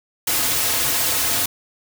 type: noise with comb filter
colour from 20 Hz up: white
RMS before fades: -20 dBFS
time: 0.27-1.46 s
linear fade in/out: 5 ms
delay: 5.1 ms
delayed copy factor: -0.75
effects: none